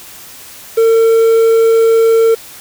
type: tone with quantisation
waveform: triangle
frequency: 453.2 Hz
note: A#4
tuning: 49 cents flat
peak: -4 dBFS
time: 0.77-2.35 s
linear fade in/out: 10 ms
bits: 5
effects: white hiss -34 dBFS RMS until 2.6 s